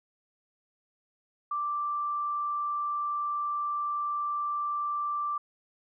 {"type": "tone", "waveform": "sine", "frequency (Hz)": 1174.7, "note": "D6", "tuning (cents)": 0, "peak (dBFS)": -28, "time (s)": [1.51, 5.38], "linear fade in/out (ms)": 5, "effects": []}